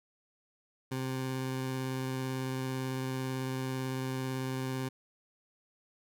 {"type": "tone with vibrato", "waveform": "20% pulse", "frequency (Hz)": 130.81, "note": "C3", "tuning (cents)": 0, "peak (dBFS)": -28, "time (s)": [0.91, 4.89], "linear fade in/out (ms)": 10, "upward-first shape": "square", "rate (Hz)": 18, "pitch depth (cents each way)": 8, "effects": []}